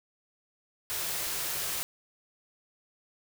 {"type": "band-stop noise", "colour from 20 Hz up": "white", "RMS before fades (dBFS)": -33, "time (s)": [0.9, 1.83], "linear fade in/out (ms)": 0, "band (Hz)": [200, 310], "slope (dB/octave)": 96, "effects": []}